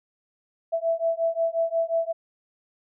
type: beating tone pair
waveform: sine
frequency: 659.3 / 664.9 Hz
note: E5 / E5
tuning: 0 / +15 cents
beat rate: 5.6 Hz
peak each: -25 dBFS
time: 0.72-2.13 s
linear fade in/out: 20 ms
effects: none